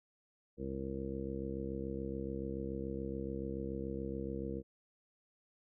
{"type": "harmonic tone", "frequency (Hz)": 67, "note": "C2", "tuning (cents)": 42, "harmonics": [1, 2, 3, 4, 5, 6, 7, 8], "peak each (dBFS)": [-45, -47, -43, -47, -44, -54, -43, -53], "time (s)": [0.57, 4.63], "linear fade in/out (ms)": 50, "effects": []}